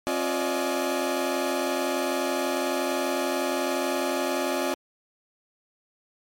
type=tone cluster; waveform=35% pulse; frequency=267.2 / 353.6 / 586 / 626 / 844 Hz; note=C4 / F4 / D5 / D#5 / G#5; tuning=+36 / +22 / -4 / +10 / +28 cents; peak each=-29 / -28 / -29 / -30 / -32 dBFS; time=0.07-4.74 s; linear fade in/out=0 ms; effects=MP3 64 kbps